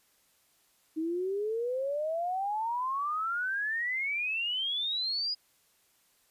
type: exponential sweep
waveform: sine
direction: up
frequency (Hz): 311.1 to 4978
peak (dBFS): -29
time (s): 0.96-5.35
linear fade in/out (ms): 20
effects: white hiss -68 dBFS RMS until 6.3 s + resampled to 32000 Hz